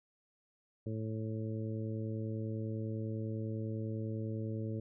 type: harmonic tone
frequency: 110 Hz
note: A2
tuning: in tune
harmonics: 1 / 2 / 3 / 4 / 5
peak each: -37 / -42 / -44 / -46 / -49 dBFS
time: 0.86-4.8 s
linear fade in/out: 5 ms
effects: none